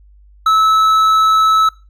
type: tone with hard clipping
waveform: sine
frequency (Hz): 1302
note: E6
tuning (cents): -22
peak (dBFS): -10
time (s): 0.46-1.69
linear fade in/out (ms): 5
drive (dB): 6
effects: noise-tail reverb RT60 0.3 s tail -22 dB re dry + added 50 Hz sine -42 dBFS peak until 1.89 s

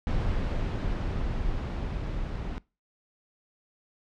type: noise with level ramp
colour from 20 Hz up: brown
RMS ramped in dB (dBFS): -27 to -33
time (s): 0.07-2.58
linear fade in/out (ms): 0
effects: noise-tail reverb RT60 0.3 s tail -23 dB re dry + low-pass 4000 Hz 12 dB/octave

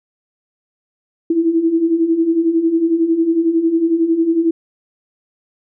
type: beating tone pair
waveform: sine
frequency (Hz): 321.6 / 332.6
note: E4 / E4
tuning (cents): -43 / +16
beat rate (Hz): 11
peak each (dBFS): -19 / -13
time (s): 1.3-4.51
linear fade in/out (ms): 5
effects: none

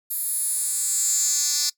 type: tone with high-pass filter sweep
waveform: 10% pulse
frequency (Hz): 293.7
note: D4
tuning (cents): 0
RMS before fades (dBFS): -24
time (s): 0.1-1.7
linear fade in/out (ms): 10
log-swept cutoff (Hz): 12000 to 5500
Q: 4.5
effects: noise-tail reverb RT60 0.1 s tail -20 dB re dry

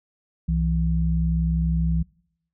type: tone pair together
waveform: sine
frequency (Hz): 63.84 / 164.81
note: C2 / E3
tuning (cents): -42 / 0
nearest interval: octave + major third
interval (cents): 1642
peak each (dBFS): -22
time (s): 0.48-2.03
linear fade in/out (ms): 10
effects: noise-tail reverb RT60 0.7 s tail -25 dB re dry

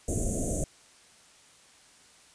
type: band-stop noise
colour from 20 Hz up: pink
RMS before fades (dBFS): -29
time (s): 0.08-0.64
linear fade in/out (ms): 2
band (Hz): 690 to 6300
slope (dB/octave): 96
effects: white hiss -57 dBFS RMS until 2.34 s + resampled to 22050 Hz

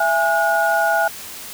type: tone cluster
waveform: sine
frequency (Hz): 668 / 824 / 1446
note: E5 / G#5 / F#6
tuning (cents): +23 / -14 / -40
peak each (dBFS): -19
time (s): 0-1.08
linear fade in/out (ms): 5
effects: white hiss -34 dBFS RMS until 1.53 s

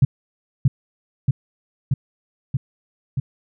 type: tone with echo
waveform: sine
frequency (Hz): 132.9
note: C3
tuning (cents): +27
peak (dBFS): -8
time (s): 0.02-0.05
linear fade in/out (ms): 5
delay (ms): 630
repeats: 5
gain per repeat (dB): -2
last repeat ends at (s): 3.2
effects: none

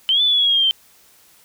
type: linear two-way sweep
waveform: sine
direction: up then down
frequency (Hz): 3022 to 3520 to 3103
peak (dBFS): -13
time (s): 0.09-0.71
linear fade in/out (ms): 0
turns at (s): 0.22
effects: white hiss -52 dBFS RMS until 1.44 s

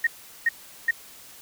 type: tone bursts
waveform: sine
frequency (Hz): 1860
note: A#6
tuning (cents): -4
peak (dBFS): -17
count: 3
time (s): 0.04-0.91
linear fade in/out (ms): 5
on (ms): 30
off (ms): 390
effects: white hiss -47 dBFS RMS until 1.41 s

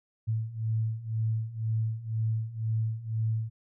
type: beating tone pair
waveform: sine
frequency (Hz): 110 / 112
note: A2 / A2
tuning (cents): 0 / +31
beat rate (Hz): 2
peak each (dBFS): -32 / -29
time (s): 0.27-3.5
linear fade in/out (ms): 20
effects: none

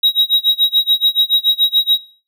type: tone with tremolo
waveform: triangle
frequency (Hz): 3821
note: A#7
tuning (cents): +42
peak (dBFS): -6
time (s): 0.03-1.98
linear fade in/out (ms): 5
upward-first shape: sine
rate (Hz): 7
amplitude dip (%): 95
effects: noise-tail reverb RT60 0.4 s tail -19 dB re dry

